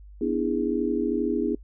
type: chord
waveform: sine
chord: E dominant seventh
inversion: second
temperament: just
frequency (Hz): 247.2 / 296.7 / 329.6 / 412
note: B3 / D4 / E4 / G#4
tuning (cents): +2 / +18 / 0 / -14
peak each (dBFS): -28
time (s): 0.21-1.55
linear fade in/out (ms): 5
effects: noise-tail reverb RT60 0.1 s tail -25 dB re dry + added 50 Hz sine -43 dBFS peak until 1.63 s